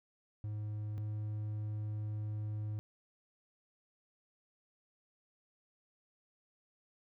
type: tone pair in turn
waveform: triangle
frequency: 105.8 / 106.24 Hz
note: G#2 / G#2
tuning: +33 / +40 cents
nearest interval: unison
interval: 7 cents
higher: second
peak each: -35 / -34 dBFS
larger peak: second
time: 0.44-0.98 / 0.98-2.79 s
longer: second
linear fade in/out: 0 ms
effects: none